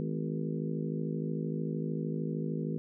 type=harmonic tone with a mistuned harmonic; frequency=53.2 Hz; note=G#1; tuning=42 cents sharp; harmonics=3 / 4 / 5 / 6 / 7 / 8 / 9; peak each=-34 / -38 / -39 / -45 / -41 / -44 / -45 dBFS; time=0-2.78 s; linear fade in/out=0 ms; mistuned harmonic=5; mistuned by=-65 cents; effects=none